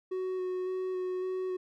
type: tone with vibrato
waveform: triangle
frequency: 370 Hz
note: F#4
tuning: in tune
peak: -29 dBFS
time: 0.11-1.57 s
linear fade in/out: 10 ms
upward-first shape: square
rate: 1.8 Hz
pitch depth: 11 cents each way
effects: none